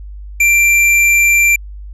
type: tone with hard clipping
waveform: triangle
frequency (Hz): 2360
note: D7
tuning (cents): +8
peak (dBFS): -9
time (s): 0.4-1.56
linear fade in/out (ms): 5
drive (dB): 16
effects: added 50 Hz sine -27 dBFS peak until 1.93 s + resampled to 32000 Hz